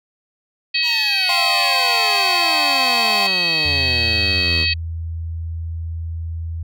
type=harmonic tone; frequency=640 Hz; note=D#5; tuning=49 cents sharp; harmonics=3 / 4 / 5 / 6 / 7; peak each=-28 / -20 / -26 / -28 / -19 dBFS; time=0.74-4.74 s; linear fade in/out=10 ms
type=exponential sweep; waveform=10% pulse; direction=down; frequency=987.8 to 76.5 Hz; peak=-18 dBFS; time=0.82-4.67 s; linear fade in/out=50 ms
type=chord; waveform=square; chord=F suspended second; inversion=none; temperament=just; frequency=698.5 / 785.8 / 1047.7 Hz; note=F5 / G5 / C6; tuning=0 / +4 / +2 cents; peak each=-25 dBFS; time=1.29-3.27 s; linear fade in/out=2 ms
type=tone; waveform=sine; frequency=82.41 Hz; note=E2; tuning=in tune; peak=-23 dBFS; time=3.65-6.63 s; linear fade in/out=5 ms
effects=none